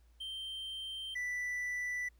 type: tone pair in turn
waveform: triangle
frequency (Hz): 3136 / 1975.6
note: G7 / B6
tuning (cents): 0 / 0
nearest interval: minor sixth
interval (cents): 800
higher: first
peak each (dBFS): -38 / -33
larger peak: second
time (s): 0.2-1.15 / 1.15-2.09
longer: first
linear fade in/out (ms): 10
effects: added 58 Hz sine -61 dBFS peak until 2.19 s + pink hiss -75 dBFS RMS until 2.19 s